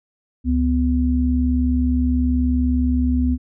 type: tone pair together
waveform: sine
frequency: 70.37 / 250.2 Hz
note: C#2 / B3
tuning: +27 / +23 cents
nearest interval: octave + minor seventh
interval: 2196 cents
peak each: -18 dBFS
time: 0.44-3.38 s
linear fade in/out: 50 ms
effects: none